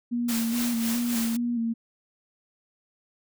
sine tone with vibrato, 234.3 Hz, A#3, 9 cents sharp, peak -24 dBFS, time 0.11-1.74 s, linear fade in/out 20 ms, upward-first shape square, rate 2.4 Hz, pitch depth 37 cents each way
white noise with tremolo, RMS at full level -31 dBFS, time 0.28-1.37 s, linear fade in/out 10 ms, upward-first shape sine, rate 3.6 Hz, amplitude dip 55%
effects none

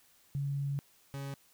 sine / 40% pulse tone pair in turn, 140.4 / 138.55 Hz, C#3 / C#3, +22 / -1 cents, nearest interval unison, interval 23 cents, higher first, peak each -31 / -37 dBFS, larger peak first, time 0.35-0.79 / 1.14-1.34 s, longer first, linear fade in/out 0 ms, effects white hiss -65 dBFS RMS until 1.53 s

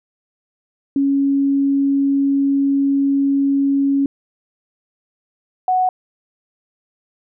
sine tone pair in turn, 277.2 / 740 Hz, C#4 / F#5, 0 / 0 cents, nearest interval octave + perfect fourth, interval 1700 cents, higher second, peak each -13 dBFS, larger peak neither, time 0.96-4.06 / 5.68-5.89 s, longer first, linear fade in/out 2 ms, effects none

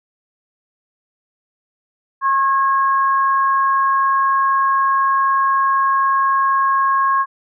sine tone pair together, 1084 / 1646.5 Hz, C#6 / G#6, -39 / -15 cents, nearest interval perfect fifth, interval 724 cents, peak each -13 / -23 dBFS, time 2.21-7.26 s, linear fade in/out 50 ms, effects none

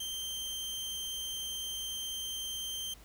sawtooth tone, 3141 Hz, G7, 3 cents sharp, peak -33 dBFS, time 0-2.94 s, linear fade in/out 5 ms, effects added 50 Hz sine -57 dBFS peak until 3.04 s + pink hiss -58 dBFS RMS until 3.04 s

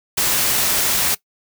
white noise, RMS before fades -18 dBFS, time 0.17-1.15 s, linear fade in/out 10 ms, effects noise-tail reverb RT60 0.1 s tail -19 dB re dry

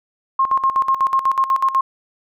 sine tone with tremolo, 1069 Hz, C6, 37 cents sharp, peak -12 dBFS, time 0.39-1.81 s, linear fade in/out 5 ms, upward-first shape square, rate 8.1 Hz, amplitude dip 75%, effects none

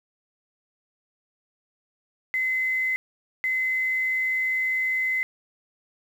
sine tone bursts at uneven times, 2045 Hz, C7, 40 cents flat, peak -22 dBFS, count 2, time 2.34-2.96 / 3.44-5.23 s, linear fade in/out 0 ms, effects 8-bit

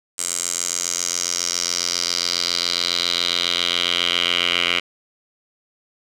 10% pulse tone with band-pass filter sweep, 87.31 Hz, F2, in tune, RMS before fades -22 dBFS, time 0.18-4.8 s, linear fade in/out 10 ms, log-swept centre 7900 to 2700 Hz, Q 3.9, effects none

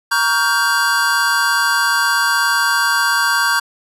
square chord, G half-diminished seventh, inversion first, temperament just, 940.8 / 1128.9 / 1411.2 / 1568 Hz, Bb5 / Db6 / F6 / G6, +16 / +31 / +18 / 0 cents, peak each -22 / -21 / -22 / -17 dBFS, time 0.11-3.6 s, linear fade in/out 10 ms, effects resampled to 32000 Hz

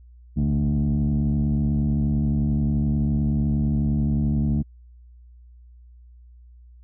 sine tone with frequency modulation, 146.83 Hz, D3, in tune, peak -17 dBFS, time 0.36-4.63 s, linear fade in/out 20 ms, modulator 71.4 Hz, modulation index 1.4, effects tanh soft clip ceiling -16 dBFS + added 60 Hz sine -45 dBFS peak until 6.83 s

